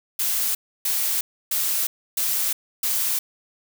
blue noise bursts, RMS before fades -23 dBFS, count 5, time 0.19-3.19 s, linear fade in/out 5 ms, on 360 ms, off 300 ms, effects none

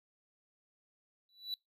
triangle tone with exponential growth, 3951 Hz, B7, in tune, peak -31 dBFS, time 1.29-1.54 s, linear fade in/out 1 ms, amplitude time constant 53 ms, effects noise-tail reverb RT60 0.2 s tail -25 dB re dry

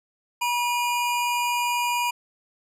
square tone pair together, 964 / 2429 Hz, B5 / D#7, -42 / -42 cents, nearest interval octave + major third, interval 1600 cents, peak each -24 / -29 dBFS, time 0.41-2.11 s, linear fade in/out 10 ms, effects resampled to 32000 Hz

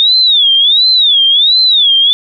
sine tone with vibrato, 3603 Hz, A7, 40 cents sharp, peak -5 dBFS, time 0-2.13 s, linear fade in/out 0 ms, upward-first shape sine, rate 1.4 Hz, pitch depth 220 cents each way, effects none

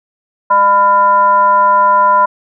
sine tone with frequency modulation, 1000 Hz, B5, 21 cents sharp, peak -6 dBFS, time 0.5-2.26 s, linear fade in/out 10 ms, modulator 395 Hz, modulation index 0.59, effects none

